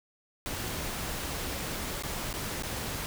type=noise with dropouts; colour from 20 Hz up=pink; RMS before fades=-35 dBFS; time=0.46-3.06 s; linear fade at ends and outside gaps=0 ms; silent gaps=2.024-2.035 / 2.329-2.339 / 2.624-2.634 s; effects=none